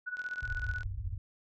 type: tone with tremolo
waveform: sine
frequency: 1475 Hz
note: F#6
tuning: 6 cents flat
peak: -32 dBFS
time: 0.06-0.83 s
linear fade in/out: 20 ms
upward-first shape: sine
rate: 16 Hz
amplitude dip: 80%
type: click train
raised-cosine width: 0.2 ms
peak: -34 dBFS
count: 29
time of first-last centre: 0.17-0.832 s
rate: 42.3 Hz
type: low-pass noise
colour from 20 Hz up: white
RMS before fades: -37 dBFS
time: 0.42-1.18 s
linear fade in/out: 5 ms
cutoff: 110 Hz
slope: 96 dB/octave
effects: none